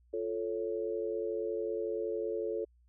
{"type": "chord", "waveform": "sine", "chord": "F augmented", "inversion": "none", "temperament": "equal", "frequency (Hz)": [349.2, 440, 554.4], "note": ["F4", "A4", "C#5"], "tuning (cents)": [0, 0, 0], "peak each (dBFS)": [-38, -34, -39], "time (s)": [0.13, 2.65], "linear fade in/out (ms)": 10, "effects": ["added 60 Hz sine -62 dBFS peak until 2.88 s"]}